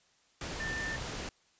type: tone in noise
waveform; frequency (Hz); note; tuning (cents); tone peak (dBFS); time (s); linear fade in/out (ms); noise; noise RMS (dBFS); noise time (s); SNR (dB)
sine; 1788; A6; +27; -35; 0.6-0.96; 2; pink; -39; 0.41-1.29; +1
effects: white hiss -68 dBFS RMS until 1.59 s + resampled to 16000 Hz